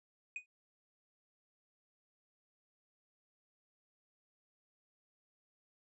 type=tone with exponential decay; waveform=triangle; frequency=2489 Hz; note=D#7; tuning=in tune; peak=-34 dBFS; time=0.36-0.46 s; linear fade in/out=2 ms; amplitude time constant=20 ms; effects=resampled to 24000 Hz